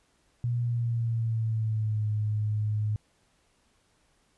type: tone with pitch glide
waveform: sine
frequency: 120 to 106.29 Hz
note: B2 to G#2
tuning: -49 to +41 cents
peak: -25 dBFS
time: 0.44-2.96 s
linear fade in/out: 0 ms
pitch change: -210 cents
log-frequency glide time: 0.61-2.07 s
effects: pink hiss -68 dBFS RMS until 4.37 s + resampled to 24000 Hz